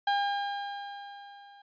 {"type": "tone with level ramp", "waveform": "35% pulse", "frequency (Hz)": 806, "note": "G5", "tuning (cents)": 48, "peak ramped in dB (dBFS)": [-22, -50], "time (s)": [0.07, 1.62], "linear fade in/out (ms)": 5, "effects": ["resampled to 11025 Hz"]}